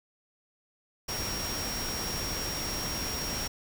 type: tone in noise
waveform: sine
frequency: 5590 Hz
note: F8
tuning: 1 cent sharp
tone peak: -35 dBFS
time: 1.08-3.48 s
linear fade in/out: 10 ms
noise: pink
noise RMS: -35 dBFS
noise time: 1.08-3.48 s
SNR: -3 dB
effects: none